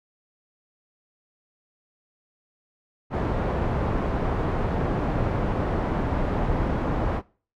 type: low-pass noise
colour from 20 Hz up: pink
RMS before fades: -25 dBFS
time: 3.1-7.22 s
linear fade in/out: 50 ms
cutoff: 1000 Hz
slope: 12 dB/octave
effects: noise-tail reverb RT60 0.4 s tail -22 dB re dry